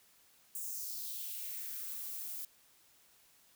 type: noise with high-pass filter sweep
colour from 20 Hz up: violet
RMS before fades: -42 dBFS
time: 0.55-2.45 s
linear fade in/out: 2 ms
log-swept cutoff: 8200 to 520 Hz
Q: 2.5
effects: white hiss -66 dBFS RMS until 3.55 s